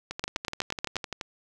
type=two click trains; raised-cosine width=0.2 ms; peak=-16 / -10 dBFS; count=14 / 7; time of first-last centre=0.11-1.212 / 0.24-0.966 s; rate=11.8 / 8.26 Hz; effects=none